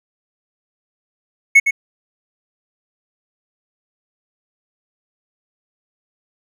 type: tone with echo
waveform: triangle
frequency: 2200 Hz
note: C#7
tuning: 14 cents flat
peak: -3 dBFS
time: 1.55-1.6 s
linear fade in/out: 10 ms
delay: 110 ms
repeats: 1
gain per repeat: -8 dB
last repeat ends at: 1.71 s
effects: none